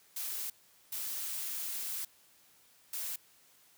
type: noise bursts at uneven times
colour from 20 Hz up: blue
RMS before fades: -38 dBFS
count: 3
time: 0.16-0.5 / 0.92-2.05 / 2.93-3.16 s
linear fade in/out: 5 ms
effects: white hiss -64 dBFS RMS until 3.77 s + high-pass 60 Hz 12 dB/octave